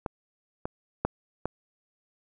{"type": "clicks", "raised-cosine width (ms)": 1, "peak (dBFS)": [-16, -17, -10, -14], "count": 4, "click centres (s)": [0.062, 0.655, 1.05, 1.456], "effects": []}